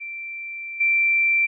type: tone with level steps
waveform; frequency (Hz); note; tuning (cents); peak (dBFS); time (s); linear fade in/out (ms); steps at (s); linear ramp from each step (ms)
sine; 2349; D7; 0; -30 / -16; 0-1.47; 20; 0.8; 10
effects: none